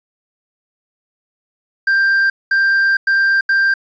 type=tone bursts at uneven times; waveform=triangle; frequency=1582 Hz; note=G6; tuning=15 cents sharp; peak=-9 dBFS; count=4; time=1.87-2.3 / 2.51-2.97 / 3.07-3.41 / 3.49-3.74 s; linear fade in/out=5 ms; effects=resampled to 16000 Hz + 8-bit